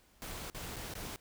pink noise with dropouts, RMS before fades -43 dBFS, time 0.22-1.16 s, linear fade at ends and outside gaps 0 ms, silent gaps 0.5-0.547 / 0.76-0.765 / 0.938-0.953 s, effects pink hiss -66 dBFS RMS until 1.2 s

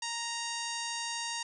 harmonic tone with a mistuned harmonic, 932.3 Hz, A#5, in tune, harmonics 1 / 2 / 3 / 4 / 5 / 6 / 7 / 8 / 9 / 10, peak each -40 / -42 / -42 / -43 / -42 / -44 / -43 / -48 / -47 / -51 dBFS, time 0.02-1.43 s, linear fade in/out 5 ms, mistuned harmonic 8, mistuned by -80 cents, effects none

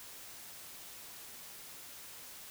silence, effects white hiss -50 dBFS RMS until 2.5 s

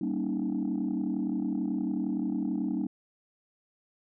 sine chord, Eb dominant seventh, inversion first, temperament just, 194.45 / 233.3 / 280 / 311.1 Hz, G3 / Bb3 / Db4 / Eb4, -14 / +2 / +18 / 0 cents, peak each -32 dBFS, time 0.01-2.87 s, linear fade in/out 5 ms, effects tanh soft clip ceiling -22 dBFS

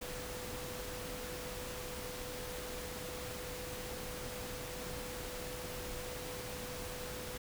sine tone in noise, 497.8 Hz, B4, 14 cents sharp, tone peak -46 dBFS, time 0.01-7.38 s, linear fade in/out 10 ms, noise pink, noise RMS -44 dBFS, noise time 0.01-7.38 s, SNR -5 dB, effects none

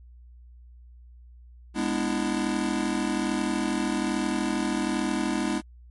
square chord, E dominant seventh, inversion first, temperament just, 206 / 247.2 / 296.7 / 329.6 Hz, G#3 / B3 / D4 / E4, -14 / +2 / +18 / 0 cents, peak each -31 dBFS, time 1.74-5.62 s, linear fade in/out 50 ms, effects added 60 Hz sine -46 dBFS peak until 5.9 s + MP3 48 kbps

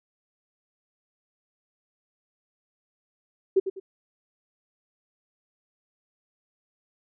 sine tone with echo, 383.7 Hz, G4, 37 cents flat, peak -15 dBFS, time 3.56-3.6 s, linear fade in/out 10 ms, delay 100 ms, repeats 2, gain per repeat -10 dB, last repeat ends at 3.8 s, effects none

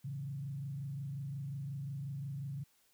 sine tone with frequency modulation, 138.59 Hz, C#3, in tune, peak -38 dBFS, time 0.04-2.64 s, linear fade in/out 10 ms, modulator 25.6 Hz, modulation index 0.65, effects white hiss -71 dBFS RMS until 2.93 s

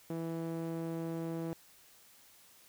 sawtooth tone with band-pass filter, 164.81 Hz, E3, in tune, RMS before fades -38 dBFS, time 0.1-1.53 s, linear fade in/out 0 ms, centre 360 Hz, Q 1.1, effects white hiss -61 dBFS RMS until 2.68 s

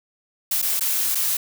blue noise with dropouts, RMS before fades -22 dBFS, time 0.51-1.37 s, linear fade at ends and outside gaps 5 ms, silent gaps 0.618-0.625 / 0.796-0.808 / 1.149-1.153 s, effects none

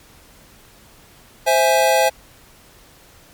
square chord, C augmented, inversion none, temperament equal, 523.3 / 659.3 / 830.6 Hz, C5 / E5 / G#5, 0 / 0 / 0 cents, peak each -18 dBFS, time 1.46-2.1 s, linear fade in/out 20 ms, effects pink hiss -48 dBFS RMS until 3.33 s + MP3 96 kbps

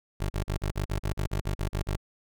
20% pulse tone bursts, 50 Hz, G1, 35 cents sharp, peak -22 dBFS, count 13, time 0.2-1.968 s, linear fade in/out 10 ms, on 100 ms, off 39 ms, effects none

